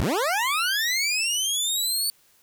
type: linear sweep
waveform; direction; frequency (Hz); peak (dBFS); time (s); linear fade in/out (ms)
20% pulse; up; 44.96 to 4523; -17; 0-2.1; 0
effects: white hiss -60 dBFS RMS until 2.42 s